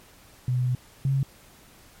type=tone pair in turn; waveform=sine; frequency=125.4 / 135.97 Hz; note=B2 / C#3; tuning=+27 / -33 cents; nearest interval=minor second; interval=140 cents; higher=second; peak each=-21 / -20 dBFS; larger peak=second; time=0.48-0.75 / 1.05-1.23 s; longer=first; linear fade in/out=2 ms; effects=pink hiss -53 dBFS RMS until 2 s + MP3 64 kbps